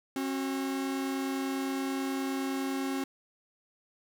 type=tone pair together; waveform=45% pulse; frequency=270.1 / 370 Hz; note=C#4 / F#4; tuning=-45 / 0 cents; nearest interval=perfect fourth; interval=545 cents; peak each=-31 / -38 dBFS; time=0.16-3.04 s; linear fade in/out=2 ms; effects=none